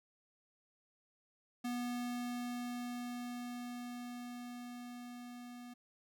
square tone with level ramp, 243.7 Hz, B3, 23 cents flat, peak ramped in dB -37 to -49 dBFS, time 1.64-5.74 s, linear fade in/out 10 ms, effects none

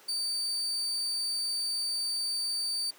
35% pulse tone, 4607 Hz, D8, 34 cents flat, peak -28 dBFS, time 0.08-2.91 s, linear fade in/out 10 ms, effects pink hiss -55 dBFS RMS until 2.98 s + high-pass 400 Hz 12 dB/octave

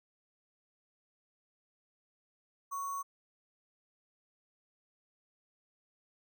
sine tone with sample-and-hold, 1113 Hz, C#6, 7 cents sharp, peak -35 dBFS, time 2.71-3.03 s, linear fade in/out 20 ms, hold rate 7350 Hz, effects none

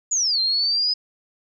sine exponential two-way sweep, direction down then up, 7040 to 4123 to 5040 Hz, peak -18 dBFS, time 0.11-0.94 s, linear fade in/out 10 ms, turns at 0.4 s, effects none

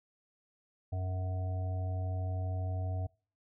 harmonic tone, 92.5 Hz, F#2, in tune, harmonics 1 / 3 / 5 / 7 / 8, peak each -32 / -50 / -53 / -46 / -48 dBFS, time 0.92-3.07 s, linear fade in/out 10 ms, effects noise-tail reverb RT60 0.4 s tail -25 dB re dry

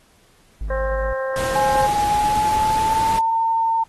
triangle tone, 51.91 Hz, G#1, in tune, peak -21 dBFS, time 0.61-1.13 s, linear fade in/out 0 ms
harmonic tone, 264.5 Hz, C4, 19 cents sharp, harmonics 2 / 3 / 4 / 5 / 6 / 7, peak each -22 / -36 / -30 / -41 / -32 / -38 dBFS, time 0.7-1.87 s, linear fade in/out 5 ms
pink noise, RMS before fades -29 dBFS, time 1.36-3.19 s, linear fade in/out 2 ms
sine tone with pitch glide, 830.6 to 905.8 Hz, G#5 to A#5, 0 to -50 cents, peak -16 dBFS, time 1.55-3.84 s, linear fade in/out 10 ms, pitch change +150 cents, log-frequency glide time 2.08-3.29 s
effects pink hiss -56 dBFS RMS until 3.88 s + AAC 32 kbps

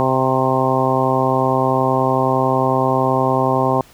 harmonic tone with a mistuned harmonic, 130.81 Hz, C3, in tune, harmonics 1 / 2 / 3 / 4 / 5 / 6 / 7 / 8, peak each -22 / -22 / -22 / -22 / -22 / -22 / -22 / -22 dBFS, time 0-3.81 s, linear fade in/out 0 ms, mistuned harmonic 8, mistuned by +19 cents, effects pink hiss -47 dBFS RMS until 3.93 s

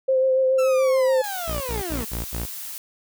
sine tone with vibrato, 523.3 Hz, C5, in tune, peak -16 dBFS, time 0.08-1.22 s, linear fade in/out 10 ms, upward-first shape sine, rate 7 Hz, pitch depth 20 cents each way
30% pulse linear sweep, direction down, 1356 to 207.7 Hz, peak -26 dBFS, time 0.58-2.05 s, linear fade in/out 10 ms
blue noise, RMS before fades -34 dBFS, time 1.24-2.78 s, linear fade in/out 0 ms
sawtooth tone bursts, 58.27 Hz, A#1, in tune, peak -23 dBFS, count 5, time 1.47-2.462 s, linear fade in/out 20 ms, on 140 ms, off 73 ms
effects none

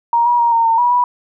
sine tone with pitch steps, 938 / 962 / 941 / 920 / 909 / 969 / 979 Hz, A#5 / B5 / A#5 / A#5 / A#5 / B5 / B5, +11 / -46 / +16 / -23 / -44 / -33 / -15 cents, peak -10 dBFS, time 0.13-1.04 s, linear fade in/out 2 ms, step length 130 ms, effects none

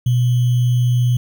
sine tone with sample-and-hold, 122.8 Hz, B2, 9 cents flat, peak -12 dBFS, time 0.06-1.17 s, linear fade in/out 5 ms, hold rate 3150 Hz, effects none

